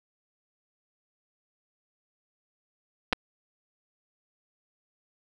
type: clicks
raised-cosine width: 0.3 ms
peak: -8 / -8 dBFS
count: 2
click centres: 3.127 / 3.131 s
effects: none